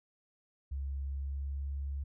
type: tone with pitch glide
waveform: sine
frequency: 68.7 to 69.66 Hz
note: C#2 to C#2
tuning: -15 to +9 cents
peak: -34 dBFS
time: 0.71-2.04 s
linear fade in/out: 10 ms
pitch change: +24 cents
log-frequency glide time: 1.06-1.65 s
effects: none